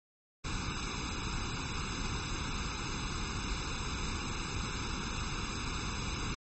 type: noise with comb filter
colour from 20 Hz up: pink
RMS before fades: -36 dBFS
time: 0.44-6.35 s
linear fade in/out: 10 ms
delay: 0.79 ms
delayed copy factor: +0.95
effects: low-pass 9000 Hz 12 dB/octave + MP3 32 kbps